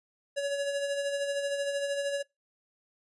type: tone with tremolo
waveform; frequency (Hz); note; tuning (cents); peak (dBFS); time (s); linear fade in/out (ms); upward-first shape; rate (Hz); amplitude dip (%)
square; 564; C#5; +30; -28; 0.36-2.23; 20; sine; 13; 45
effects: noise-tail reverb RT60 0.2 s tail -24 dB re dry + resampled to 24000 Hz